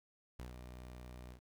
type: tone with ADSR envelope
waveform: sawtooth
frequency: 61.74 Hz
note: B1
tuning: in tune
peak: -40 dBFS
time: 0.39-1.41 s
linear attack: 4 ms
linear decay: 130 ms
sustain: -5 dB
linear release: 100 ms
effects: 11-bit